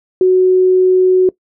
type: tone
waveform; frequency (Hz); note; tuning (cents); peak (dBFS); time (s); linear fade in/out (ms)
sine; 370.2; F#4; +1; -6; 0.21-1.29; 2
effects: noise-tail reverb RT60 0.1 s tail -20 dB re dry